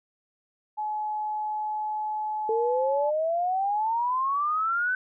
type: tone with pitch glide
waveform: sine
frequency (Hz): 851 to 857.4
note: G#5 to A5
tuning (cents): +42 to -45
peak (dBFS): -27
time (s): 0.77-3.11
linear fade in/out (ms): 20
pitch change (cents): +13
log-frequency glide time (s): 1.16-2.74
type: exponential sweep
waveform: sine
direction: up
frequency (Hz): 441.2 to 1529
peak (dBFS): -23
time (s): 2.49-4.95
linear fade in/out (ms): 2
effects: none